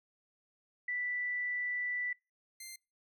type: tone pair in turn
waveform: sine / 10% pulse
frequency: 1973 / 2090 Hz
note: B6 / C7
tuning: -2 / -2 cents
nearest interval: minor second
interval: 100 cents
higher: second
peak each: -33 / -36 dBFS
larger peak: first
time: 0.88-2.13 / 2.6-2.76 s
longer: first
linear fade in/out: 5 ms
effects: noise-tail reverb RT60 0.3 s tail -26 dB re dry